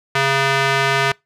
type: tone with band-pass filter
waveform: square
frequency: 136.7 Hz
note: C#3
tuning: 24 cents flat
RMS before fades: -17 dBFS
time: 0.15-1.12 s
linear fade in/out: 5 ms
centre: 1900 Hz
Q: 0.92
effects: noise-tail reverb RT60 0.2 s tail -25 dB re dry